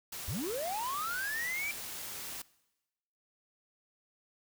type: noise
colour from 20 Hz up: white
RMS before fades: -42 dBFS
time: 0.12-2.42 s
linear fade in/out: 5 ms
type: linear sweep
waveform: triangle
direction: up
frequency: 66.9 to 2360 Hz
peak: -32 dBFS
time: 0.28-1.71 s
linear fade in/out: 0 ms
effects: noise-tail reverb RT60 1.0 s tail -21 dB re dry